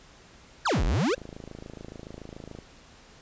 square exponential two-way sweep, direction down then up, 1809 to 34.65 to 571 Hz, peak -23 dBFS, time 0.65-1.15 s, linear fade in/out 10 ms, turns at 0.84 s
click train, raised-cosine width 2 ms, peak -27 dBFS, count 39, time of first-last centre 1.18-2.587 s, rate 27 Hz
effects pink hiss -53 dBFS RMS until 3.21 s + resampled to 16000 Hz

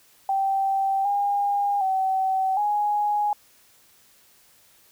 sine tone with pitch steps, 779 / 809 / 763 / 831 Hz, G5 / G#5 / G5 / G#5, -11 / -46 / -47 / +1 cents, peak -20 dBFS, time 0.29-3.33 s, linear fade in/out 2 ms, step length 760 ms, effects white hiss -57 dBFS RMS until 4.91 s

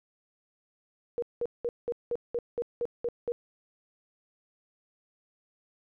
sine tone bursts, 476.4 Hz, A#4, 38 cents sharp, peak -27 dBFS, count 10, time 1.18-3.32 s, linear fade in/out 0 ms, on 43 ms, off 190 ms, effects none

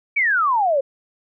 sine exponential sweep, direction down, 2350 to 523 Hz, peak -15 dBFS, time 0.16-0.81 s, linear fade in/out 10 ms, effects none

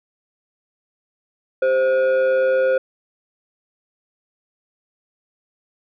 sine tone with frequency modulation, 523.3 Hz, C5, in tune, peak -12 dBFS, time 1.62-2.78 s, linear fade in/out 5 ms, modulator 918 Hz, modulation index 0.49, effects tanh soft clip ceiling -13 dBFS

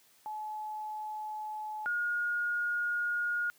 sine tone pair in turn, 856 / 1432.2 Hz, A5 / F6, -48 / +43 cents, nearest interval major sixth, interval 891 cents, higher second, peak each -36 / -29 dBFS, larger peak second, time 0.26-1.86 / 1.86-3.5 s, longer second, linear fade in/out 0 ms, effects white hiss -64 dBFS RMS until 3.58 s + high-pass 100 Hz 12 dB/octave

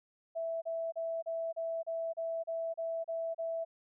sine tone bursts, 659.3 Hz, E5, in tune, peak -33 dBFS, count 11, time 0.35-3.65 s, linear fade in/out 20 ms, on 270 ms, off 33 ms, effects none

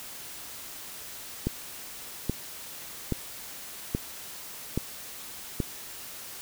click train, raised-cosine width 3 ms, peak -13 dBFS, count 6, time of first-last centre 1.47-5.602 s, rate 1.21 Hz, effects white hiss -42 dBFS RMS until 6.41 s

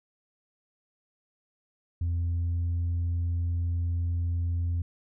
sine tone with pitch glide, 85.3 to 85.84 Hz, F2 to F2, -40 to -29 cents, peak -23 dBFS, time 2.01-4.82 s, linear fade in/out 5 ms, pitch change +11 cents, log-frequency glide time 2.12-2.7 s, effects tanh soft clip ceiling -24 dBFS

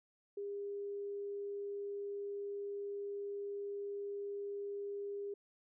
sine tone, 403.8 Hz, G#4, 49 cents flat, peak -39 dBFS, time 0.37-5.34 s, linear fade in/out 5 ms, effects none

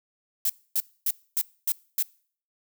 violet noise bursts, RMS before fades -24 dBFS, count 6, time 0.45-2.026 s, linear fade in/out 2 ms, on 46 ms, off 260 ms, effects noise-tail reverb RT60 0.5 s tail -24 dB re dry

